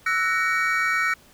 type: chord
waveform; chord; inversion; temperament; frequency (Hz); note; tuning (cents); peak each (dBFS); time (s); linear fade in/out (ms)
triangle; F# dominant seventh; third; equal with one note detuned; 1318.5 / 1480 / 1864.7 / 2267; E6 / F#6 / A#6 / C#7; 0 / 0 / 0 / +38; -24; 0.06-1.14; 5
effects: pink hiss -53 dBFS RMS until 1.33 s